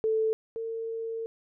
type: tone pair in turn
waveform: sine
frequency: 440.5 / 452.9 Hz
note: A4 / A#4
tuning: +2 / -50 cents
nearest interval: unison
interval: 48 cents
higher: second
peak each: -23 / -31 dBFS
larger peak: first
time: 0.04-0.33 / 0.56-1.26 s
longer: second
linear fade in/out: 0 ms
effects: none